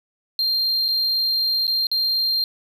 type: tone with dropouts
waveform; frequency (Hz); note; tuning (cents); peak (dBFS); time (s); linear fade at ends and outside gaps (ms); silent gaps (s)
triangle; 4186; C8; 0; -17; 0.39-2.44; 1; 0.882-0.886 / 1.669-1.678 / 1.869-1.915
effects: none